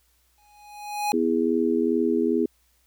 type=tone with exponential growth; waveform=square; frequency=830.6 Hz; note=G#5; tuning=in tune; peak=-21 dBFS; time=0.38-1.12 s; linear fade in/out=0 ms; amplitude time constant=160 ms
type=chord; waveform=sine; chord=E major; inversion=second; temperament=just; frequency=247.2 / 329.6 / 412 Hz; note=B3 / E4 / G#4; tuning=+2 / 0 / -14 cents; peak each=-24 dBFS; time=1.13-2.46 s; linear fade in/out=5 ms
effects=added 60 Hz sine -66 dBFS peak until 2.86 s + white hiss -66 dBFS RMS until 2.86 s